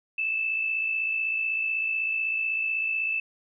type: tone pair together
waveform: sine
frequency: 2581 / 2637 Hz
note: E7 / E7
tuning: -37 / 0 cents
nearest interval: unison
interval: 37 cents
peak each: -35 / -25 dBFS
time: 0.18-3.2 s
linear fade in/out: 5 ms
effects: none